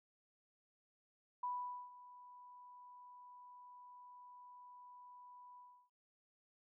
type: tone with ADSR envelope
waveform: sine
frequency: 987.8 Hz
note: B5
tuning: in tune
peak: -37 dBFS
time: 1.43-5.9 s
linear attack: 6 ms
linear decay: 460 ms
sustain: -18 dB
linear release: 320 ms
effects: none